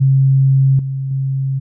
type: tone with level steps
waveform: sine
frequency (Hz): 134.8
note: C#3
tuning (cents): -48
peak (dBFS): -8 / -18 / -15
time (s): 0-1.6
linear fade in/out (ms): 20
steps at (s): 0.79 / 1.11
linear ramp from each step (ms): 2
effects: none